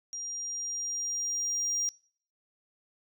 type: tone with level ramp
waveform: sine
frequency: 5700 Hz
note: F8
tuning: 34 cents sharp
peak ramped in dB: -35 to -25 dBFS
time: 0.13-1.89 s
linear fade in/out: 0 ms
effects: noise-tail reverb RT60 0.5 s tail -23 dB re dry + tanh soft clip ceiling -25 dBFS